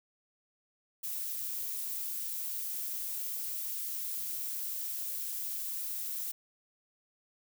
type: noise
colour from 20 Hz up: violet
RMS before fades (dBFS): -37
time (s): 1.03-6.32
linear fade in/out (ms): 10
effects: none